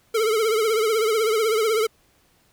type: tone with vibrato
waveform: square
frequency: 440 Hz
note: A4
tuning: in tune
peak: -19 dBFS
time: 0.14-1.87 s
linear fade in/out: 10 ms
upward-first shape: triangle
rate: 16 Hz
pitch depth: 100 cents each way
effects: pink hiss -61 dBFS RMS until 2.52 s